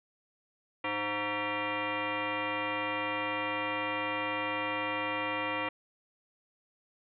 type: tone with frequency modulation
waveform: sine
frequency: 720 Hz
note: F#5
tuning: 47 cents flat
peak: -30 dBFS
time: 0.84-5.69 s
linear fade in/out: 5 ms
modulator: 414 Hz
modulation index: 4.9
effects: none